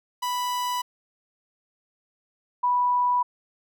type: tone pair in turn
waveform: 45% pulse / sine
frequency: 987.8 / 983.8 Hz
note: B5 / B5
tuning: 0 / -7 cents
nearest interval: unison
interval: 7 cents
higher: first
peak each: -25 / -19 dBFS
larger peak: second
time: 0.22-0.82 / 2.63-3.23 s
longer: neither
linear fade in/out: 10 ms
effects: none